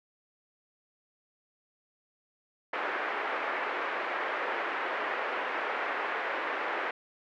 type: band-pass noise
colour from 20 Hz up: white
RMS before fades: -33 dBFS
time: 2.73-6.91 s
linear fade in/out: 5 ms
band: 360 to 2000 Hz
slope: 24 dB/octave
effects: none